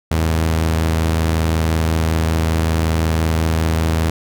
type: tone pair together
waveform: sawtooth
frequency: 80.66 / 106 Hz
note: E2 / G#2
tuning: -37 / +36 cents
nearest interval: perfect fourth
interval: 473 cents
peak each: -11 / -22 dBFS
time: 0.11-4.1 s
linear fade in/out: 5 ms
effects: none